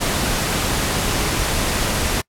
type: noise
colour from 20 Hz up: pink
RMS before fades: -20 dBFS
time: 0-2.22 s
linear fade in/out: 20 ms
effects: noise-tail reverb RT60 0.1 s tail -25 dB re dry + low-pass 12000 Hz 12 dB/octave